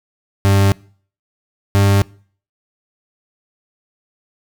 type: tone pair in turn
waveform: 40% pulse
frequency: 98.6 / 99.52 Hz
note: G2 / G2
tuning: +11 / +27 cents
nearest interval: unison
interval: 16 cents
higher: second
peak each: -9 dBFS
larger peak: neither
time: 0.45-0.72 / 1.75-2.02 s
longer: neither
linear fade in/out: 0 ms
effects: noise-tail reverb RT60 0.5 s tail -24 dB re dry